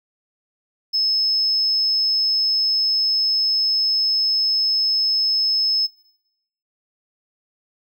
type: tone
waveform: triangle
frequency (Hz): 5200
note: E8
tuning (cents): -24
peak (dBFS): -14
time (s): 0.93-5.87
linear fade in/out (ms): 20
effects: noise-tail reverb RT60 0.8 s tail -22 dB re dry + tanh soft clip ceiling -14 dBFS